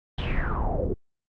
brown noise with low-pass filter sweep, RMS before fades -26 dBFS, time 0.18-0.94 s, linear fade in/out 5 ms, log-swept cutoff 3500 to 360 Hz, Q 7.1, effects noise-tail reverb RT60 0.1 s tail -25 dB re dry + Opus 32 kbps

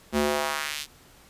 square tone with high-pass filter sweep, 73.42 Hz, D2, in tune, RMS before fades -27 dBFS, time 0.12-0.87 s, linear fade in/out 50 ms, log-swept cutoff 200 to 4100 Hz, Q 1.2, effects pink hiss -54 dBFS RMS until 1.29 s + resampled to 32000 Hz

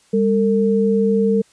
sine tone pair together, 200.7 / 452 Hz, G3 / A4, +41 / +47 cents, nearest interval octave + major second, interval 1406 cents, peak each -16 dBFS, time 0.13-1.42 s, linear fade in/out 10 ms, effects white hiss -55 dBFS RMS until 1.52 s + resampled to 22050 Hz

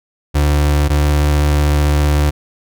35% pulse tone pair in turn, 73.42 / 73.69 Hz, D2 / D2, 0 / +6 cents, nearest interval unison, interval 6 cents, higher second, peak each -9 dBFS, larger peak neither, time 0.34-0.89 / 0.89-2.31 s, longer second, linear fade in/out 20 ms, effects none

